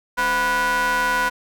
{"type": "ring-modulated tone", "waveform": "45% pulse", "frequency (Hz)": 238.7, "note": "A#3", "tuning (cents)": 41, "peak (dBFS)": -15, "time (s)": [0.17, 1.3], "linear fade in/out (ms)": 20, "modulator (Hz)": 1230, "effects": []}